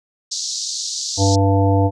white band-pass noise, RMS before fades -25 dBFS, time 0.31-1.36 s, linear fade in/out 10 ms, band 4000 to 6900 Hz, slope 48 dB/octave
harmonic tone, 98 Hz, G2, in tune, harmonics 1 / 3 / 5 / 7 / 9, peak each -14 / -19 / -21 / -22 / -24 dBFS, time 1.17-1.91 s, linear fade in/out 50 ms
effects none

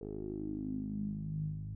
10% pulse tone with low-pass filter sweep, 51.91 Hz, G#1, in tune, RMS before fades -39 dBFS, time 0.01-1.75 s, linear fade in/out 5 ms, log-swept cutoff 450 to 120 Hz, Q 7.5, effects none

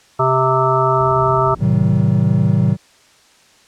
harmonic tone, 130.81 Hz, C3, in tune, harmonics 1 / 3 / 5 / 7 / 9 / 10, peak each -19 / -19 / -19 / -19 / -19 / -19 dBFS, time 0.19-1.55 s, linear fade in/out 10 ms
white low-pass noise, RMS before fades -33 dBFS, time 0.96-2.11 s, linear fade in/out 50 ms, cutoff 130 Hz, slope 12 dB/octave
triangle chord, A diminished seventh, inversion none, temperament just, 110 / 132 / 158.4 / 190.08 Hz, A2 / C3 / Eb3 / Gb3, 0 / +16 / +31 / +47 cents, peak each -15 dBFS, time 1.59-2.77 s, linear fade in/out 50 ms
effects white hiss -50 dBFS RMS until 3.67 s + low-pass 7000 Hz 12 dB/octave

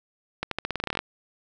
accelerating click train, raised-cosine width 0.3 ms, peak -11 dBFS, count 14, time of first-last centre 0.43-0.99 s, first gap 83 ms, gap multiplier 0.88, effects none

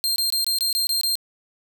sawtooth tone bursts, 4186 Hz, C8, in tune, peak -17 dBFS, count 8, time 0.04-1.154 s, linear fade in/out 0 ms, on 120 ms, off 22 ms, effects none

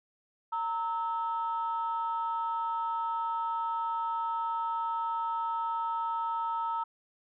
sine tone pair together, 919.2 / 1300 Hz, A#5 / E6, -25 / -24 cents, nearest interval tritone, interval 601 cents, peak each -30 / -33 dBFS, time 0.52-6.84 s, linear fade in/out 10 ms, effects tanh soft clip ceiling -23 dBFS

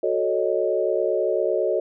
sine chord, D# half-diminished seventh, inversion first, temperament equal, 370 / 440 / 554.4 / 622.3 Hz, F#4 / A4 / C#5 / D#5, 0 / 0 / 0 / 0 cents, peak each -25 dBFS, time 0.03-1.8 s, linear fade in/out 5 ms, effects none

